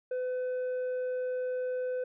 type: tone with tanh clipping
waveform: sine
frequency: 505 Hz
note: B4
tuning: 39 cents sharp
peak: -31 dBFS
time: 0.11-2.04 s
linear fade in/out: 5 ms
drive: 4 dB
effects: none